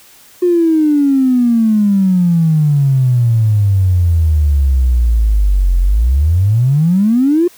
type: exponential two-way sweep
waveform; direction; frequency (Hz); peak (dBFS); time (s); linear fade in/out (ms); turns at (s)
triangle; down then up; 361 to 43.44 to 361; -4; 0.42-7.48; 10; 5.8
effects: tanh soft clip ceiling -6 dBFS + white hiss -43 dBFS RMS until 7.57 s